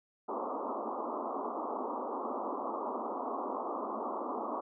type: band-pass noise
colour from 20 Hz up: white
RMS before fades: -37 dBFS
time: 0.28-4.61 s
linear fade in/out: 10 ms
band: 220 to 1200 Hz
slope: 96 dB/octave
effects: none